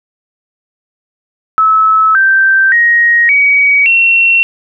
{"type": "tone with pitch steps", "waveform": "sine", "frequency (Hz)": [1299, 1562.7, 1880, 2262, 2721], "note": ["E6", "G6", "A#6", "C#7", "F7"], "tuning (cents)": [-26, -6, 14, 34, -46], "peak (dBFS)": -5, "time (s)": [1.58, 4.43], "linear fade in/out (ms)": 0, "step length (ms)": 570, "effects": []}